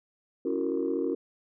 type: chord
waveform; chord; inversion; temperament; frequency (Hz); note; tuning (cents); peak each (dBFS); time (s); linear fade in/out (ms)
sine; F# dominant seventh; second; just; 277.5 / 333 / 370 / 462.5; C#4 / E4 / F#4 / A#4; +2 / +18 / 0 / -14; -31; 0.45-1.15; 5
effects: tanh soft clip ceiling -18 dBFS